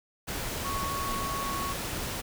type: tone in noise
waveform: sine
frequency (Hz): 1108.7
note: C#6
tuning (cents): 0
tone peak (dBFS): -32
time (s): 0.64-1.74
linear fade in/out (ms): 20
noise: pink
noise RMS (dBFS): -34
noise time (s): 0.27-2.22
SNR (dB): -1
effects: none